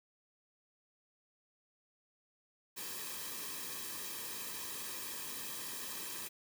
white noise with comb filter, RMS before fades -43 dBFS, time 2.76-6.29 s, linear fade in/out 20 ms, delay 1.4 ms, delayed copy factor -0.7, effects none

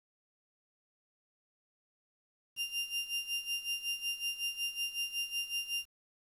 35% pulse tone with tremolo, 2794 Hz, F7, in tune, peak -30 dBFS, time 2.56-5.86 s, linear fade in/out 50 ms, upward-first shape sine, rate 5.4 Hz, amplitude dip 80%, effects resampled to 32000 Hz + 10-bit

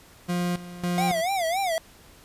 40% pulse tone with tremolo, 176.5 Hz, F3, 19 cents sharp, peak -23 dBFS, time 0.28-1.22 s, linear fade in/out 20 ms, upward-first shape square, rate 1.8 Hz, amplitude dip 80%
square tone with vibrato, 716 Hz, F5, 43 cents sharp, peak -24 dBFS, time 0.98-1.78 s, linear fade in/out 0 ms, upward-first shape sine, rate 3.6 Hz, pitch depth 180 cents each way
effects pink hiss -52 dBFS RMS until 2.24 s + resampled to 32000 Hz

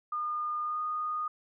sine tone with pitch glide, 1216 to 1231.6 Hz, D#6 to D#6, -40 to -18 cents, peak -30 dBFS, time 0.12-1.28 s, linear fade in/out 5 ms, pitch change +22 cents, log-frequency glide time 0.63-0.8 s, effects none

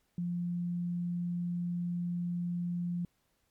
sine tone, 174.61 Hz, F3, in tune, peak -31 dBFS, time 0.18-3.05 s, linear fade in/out 2 ms, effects pink hiss -75 dBFS RMS until 3.5 s + MP3 96 kbps

